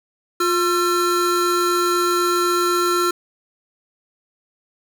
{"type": "tone pair together", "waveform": "square", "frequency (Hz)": [353.4, 1354], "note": ["F4", "E6"], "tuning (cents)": [21, 46], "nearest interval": "octave + major seventh", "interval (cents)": 2325, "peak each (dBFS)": -20, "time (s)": [0.4, 3.11], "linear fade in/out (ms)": 5, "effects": []}